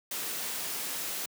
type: noise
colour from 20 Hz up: white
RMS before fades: -35 dBFS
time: 0.11-1.26 s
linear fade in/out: 5 ms
effects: high-pass 150 Hz 12 dB/octave